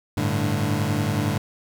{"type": "chord", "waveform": "25% pulse", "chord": "G suspended second", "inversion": "none", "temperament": "equal with one note detuned", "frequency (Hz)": [99.19, 110, 146.83], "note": ["G2", "A2", "D3"], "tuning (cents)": [21, 0, 0], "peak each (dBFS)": -22, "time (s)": [0.17, 1.38], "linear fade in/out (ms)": 5, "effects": []}